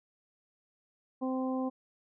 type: harmonic tone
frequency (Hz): 259.5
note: C4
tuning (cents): -14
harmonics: 1 / 2 / 3 / 4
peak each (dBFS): -31 / -37 / -41 / -43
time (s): 1.21-1.7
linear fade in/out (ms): 20
effects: none